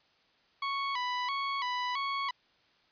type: tone with vibrato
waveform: sawtooth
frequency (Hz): 1048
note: C6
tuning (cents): +2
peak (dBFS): -27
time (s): 0.62-2.31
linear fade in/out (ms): 5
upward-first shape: square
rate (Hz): 1.5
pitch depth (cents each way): 97
effects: white hiss -67 dBFS RMS until 2.91 s + resampled to 11025 Hz